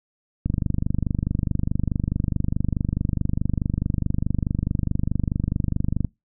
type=click train; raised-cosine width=5 ms; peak=-10 dBFS; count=139; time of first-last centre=0.46-6.047 s; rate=24.7 Hz; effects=noise-tail reverb RT60 0.2 s tail -24 dB re dry